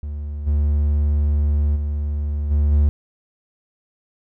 triangle tone with level steps, 73.42 Hz, D2, in tune, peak -23 / -13 / -18 / -12 / -10 dBFS, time 0.03-2.89 s, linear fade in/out 0 ms, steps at 0.46 / 1.75 / 2.5 / 2.71 s, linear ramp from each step 20 ms, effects none

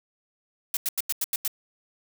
blue noise bursts, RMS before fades -26 dBFS, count 7, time 0.74-1.478 s, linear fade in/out 2 ms, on 30 ms, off 88 ms, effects none

